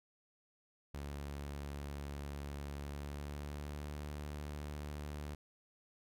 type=tone with pitch glide; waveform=sawtooth; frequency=71.4 to 73.79 Hz; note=D2 to D2; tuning=-48 to +9 cents; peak=-38 dBFS; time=0.94-5.35 s; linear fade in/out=5 ms; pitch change=+57 cents; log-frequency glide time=2.76-3.92 s; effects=none